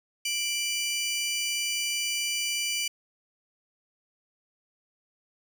20% pulse tone pair together, 2349 / 2960 Hz, D7 / F#7, 0 / 0 cents, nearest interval major third, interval 400 cents, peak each -25 dBFS, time 0.25-2.88 s, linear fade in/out 5 ms, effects none

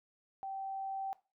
sine tone with level ramp, 776 Hz, G5, 18 cents flat, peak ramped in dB -38 to -35 dBFS, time 0.43-1.13 s, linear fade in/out 0 ms, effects noise-tail reverb RT60 0.3 s tail -18 dB re dry

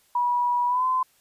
sine tone with pitch glide, 972 to 1025.1 Hz, B5 to C6, -28 to -36 cents, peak -20 dBFS, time 0.15-1.03 s, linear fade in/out 5 ms, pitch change +92 cents, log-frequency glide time 0.67-0.85 s, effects white hiss -62 dBFS RMS until 1.2 s + resampled to 32000 Hz

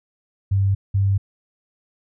sine tone pair in turn, 98 / 98.37 Hz, G2 / G2, 0 / +7 cents, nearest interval unison, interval 7 cents, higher second, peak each -15 / -15 dBFS, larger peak neither, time 0.51-0.75 / 0.94-1.18 s, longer neither, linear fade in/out 10 ms, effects none

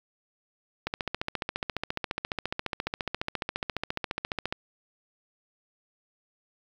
click train, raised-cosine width 0.3 ms, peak -13 dBFS, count 54, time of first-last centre 0.87-4.525 s, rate 14.5 Hz, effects 8-bit

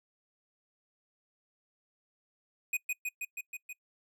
square tone with echo, 2489 Hz, D#7, in tune, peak -29 dBFS, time 2.73-2.77 s, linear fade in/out 5 ms, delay 160 ms, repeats 6, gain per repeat -2 dB, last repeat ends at 3.73 s, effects noise-tail reverb RT60 0.1 s tail -24 dB re dry

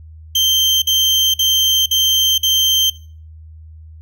35% pulse tone bursts, 3136 Hz, G7, in tune, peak -10 dBFS, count 5, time 0.35-2.9 s, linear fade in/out 5 ms, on 470 ms, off 50 ms, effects noise-tail reverb RT60 0.4 s tail -19 dB re dry + added 79 Hz sine -35 dBFS peak until 4.01 s

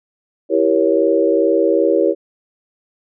sine chord, E diminished seventh, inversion none, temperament equal with one note detuned, 329.6 / 392 / 472.9 / 554.4 Hz, E4 / G4 / Bb4 / Db5, 0 / 0 / +25 / 0 cents, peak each -17 dBFS, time 0.49-2.15 s, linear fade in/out 50 ms, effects none

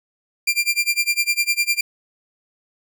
sawtooth tone with tremolo, 2379 Hz, D7, 22 cents sharp, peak -11 dBFS, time 0.47-1.81 s, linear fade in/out 5 ms, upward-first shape sine, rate 9.9 Hz, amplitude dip 95%, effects none

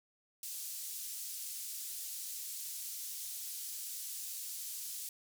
white band-pass noise, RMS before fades -43 dBFS, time 0.43-5.09 s, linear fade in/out 2 ms, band 5300 to 15000 Hz, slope 12 dB/octave, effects none

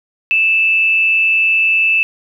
sine tone with amplitude modulation, 2637 Hz, E7, in tune, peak -8 dBFS, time 0.31-2.03 s, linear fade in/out 0 ms, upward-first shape sine, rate 190 Hz, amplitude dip 40%, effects 8-bit

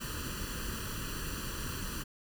pink noise with comb filter, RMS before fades -38 dBFS, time 0-2.04 s, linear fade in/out 20 ms, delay 0.68 ms, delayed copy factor +0.85, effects none

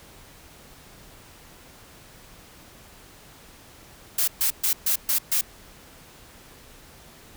blue noise bursts, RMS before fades -22 dBFS, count 6, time 4.18-5.412 s, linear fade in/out 5 ms, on 97 ms, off 130 ms, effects pink hiss -49 dBFS RMS until 7.36 s

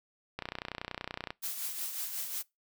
click train, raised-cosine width 0.3 ms, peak -20 dBFS, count 29, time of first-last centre 0.39-1.305 s, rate 30.6 Hz
blue noise with tremolo, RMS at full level -35 dBFS, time 1.42-2.43 s, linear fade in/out 20 ms, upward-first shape triangle, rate 5.5 Hz, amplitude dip 55%
effects noise-tail reverb RT60 0.2 s tail -23 dB re dry

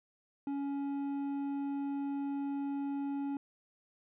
sine tone with hard clipping, 280 Hz, C#4, 18 cents sharp, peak -35 dBFS, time 0.47-3.37 s, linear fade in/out 2 ms, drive 6 dB, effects resampled to 8000 Hz

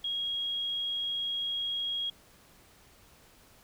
sine tone, 3287 Hz, G#7, 19 cents flat, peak -30 dBFS, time 0.04-2.1 s, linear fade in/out 5 ms, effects pink hiss -59 dBFS RMS until 3.63 s

